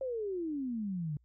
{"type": "exponential sweep", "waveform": "sine", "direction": "down", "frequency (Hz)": [544, 142.6], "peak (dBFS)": -33, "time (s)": [0.01, 1.17], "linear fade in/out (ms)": 2, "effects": ["added 60 Hz sine -64 dBFS peak until 1.24 s"]}